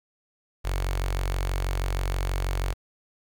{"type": "tone with notch filter", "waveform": "sawtooth", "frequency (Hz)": 46.25, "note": "F#1", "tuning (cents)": 0, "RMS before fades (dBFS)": -27, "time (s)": [0.64, 2.74], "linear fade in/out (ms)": 20, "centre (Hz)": 210, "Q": 0.58, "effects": ["9-bit"]}